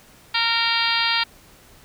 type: harmonic tone with a mistuned harmonic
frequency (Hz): 461.8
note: A#4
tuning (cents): -16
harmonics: 2 / 3 / 4 / 5 / 6 / 7 / 8 / 9 / 10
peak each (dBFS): -27 / -27 / -27 / -27 / -27 / -27 / -27 / -27 / -27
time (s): 0.34-1.24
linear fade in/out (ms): 10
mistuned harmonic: 10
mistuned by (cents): +26
effects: pink hiss -50 dBFS RMS until 1.84 s